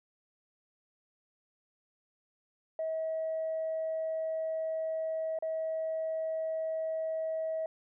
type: tone with dropouts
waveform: sine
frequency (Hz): 641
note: E5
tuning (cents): -49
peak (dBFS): -30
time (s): 2.79-7.66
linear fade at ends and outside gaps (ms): 2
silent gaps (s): 5.388-5.424
effects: tanh soft clip ceiling -27 dBFS